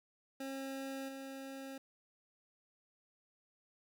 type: tone with level steps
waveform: 25% pulse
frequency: 269.7 Hz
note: C#4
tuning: 47 cents flat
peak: -37 / -41 dBFS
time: 0.4-1.78 s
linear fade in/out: 5 ms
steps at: 1.08 s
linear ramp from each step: 10 ms
effects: none